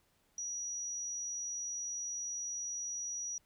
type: tone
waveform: sine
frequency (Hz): 5810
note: F#8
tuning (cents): -32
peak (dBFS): -37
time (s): 0.38-3.38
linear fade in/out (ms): 2
effects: pink hiss -73 dBFS RMS until 3.45 s